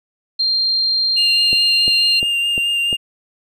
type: tone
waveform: sine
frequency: 4186 Hz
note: C8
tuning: in tune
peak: -14 dBFS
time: 0.39-2.2 s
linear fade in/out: 10 ms
type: tone with vibrato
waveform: triangle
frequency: 2800 Hz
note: F7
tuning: 4 cents sharp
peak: -14 dBFS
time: 1.16-2.97 s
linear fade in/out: 20 ms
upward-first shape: sine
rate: 4.7 Hz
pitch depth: 15 cents each way
type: click train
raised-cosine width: 2 ms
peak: -14 dBFS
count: 5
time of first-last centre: 1.53-2.929 s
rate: 2.86 Hz
effects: none